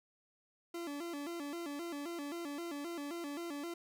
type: tone with vibrato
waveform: 40% pulse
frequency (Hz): 313.3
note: D#4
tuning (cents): +12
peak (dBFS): -39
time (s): 0.74-3.74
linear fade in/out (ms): 5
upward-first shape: square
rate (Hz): 3.8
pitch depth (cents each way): 150
effects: none